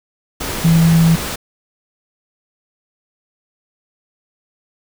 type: tone in noise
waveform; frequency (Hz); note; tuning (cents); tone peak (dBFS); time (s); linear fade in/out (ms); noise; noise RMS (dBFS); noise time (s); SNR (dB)
sine; 164.81; E3; 0; -8; 0.64-1.16; 10; pink; -23; 0.4-1.36; +12
effects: none